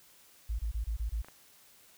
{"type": "tone bursts", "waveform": "sine", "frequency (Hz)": 55, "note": "A1", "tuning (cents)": 0, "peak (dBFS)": -30, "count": 6, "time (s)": [0.49, 1.22], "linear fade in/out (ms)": 10, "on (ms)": 100, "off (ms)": 26}
{"type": "clicks", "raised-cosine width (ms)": 0.5, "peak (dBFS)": -35, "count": 2, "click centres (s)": [1.246, 1.285]}
{"effects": ["white hiss -60 dBFS RMS until 1.97 s"]}